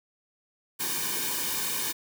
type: noise with comb filter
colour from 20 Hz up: white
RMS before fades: -30 dBFS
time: 0.79-1.93 s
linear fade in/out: 20 ms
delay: 1.5 ms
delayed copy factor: -0.95
effects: none